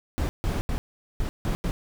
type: noise bursts at uneven times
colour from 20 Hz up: brown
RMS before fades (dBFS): -26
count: 6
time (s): 0.18-0.29 / 0.44-0.61 / 0.69-0.78 / 1.2-1.29 / 1.45-1.55 / 1.64-1.71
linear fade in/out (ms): 0
effects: none